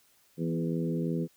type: harmonic tone with a mistuned harmonic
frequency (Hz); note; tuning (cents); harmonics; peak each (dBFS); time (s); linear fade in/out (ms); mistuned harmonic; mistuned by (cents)
83; E2; +12; 2 / 3 / 4 / 5 / 6; -30 / -34 / -36 / -38 / -40; 0.37-1.28; 50; 3; -19
effects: white hiss -65 dBFS RMS until 1.36 s